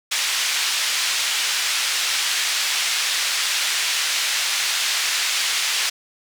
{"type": "band-pass noise", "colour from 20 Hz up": "pink", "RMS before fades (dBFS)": -22, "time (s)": [0.11, 5.9], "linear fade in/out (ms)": 10, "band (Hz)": [2200, 7100], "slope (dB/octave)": 12, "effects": []}